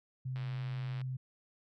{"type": "tone", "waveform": "sine", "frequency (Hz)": 129.4, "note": "C3", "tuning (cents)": -19, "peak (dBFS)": -35, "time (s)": [0.25, 1.17], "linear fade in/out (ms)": 10}
{"type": "click train", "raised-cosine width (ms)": 0.3, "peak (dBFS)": -34, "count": 75, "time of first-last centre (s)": [0.36, 1.015], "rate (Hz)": 113}
{"effects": []}